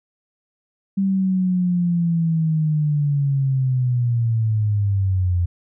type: linear sweep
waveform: sine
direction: down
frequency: 196 to 86.3 Hz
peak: -16 dBFS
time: 0.97-5.46 s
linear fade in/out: 10 ms
effects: none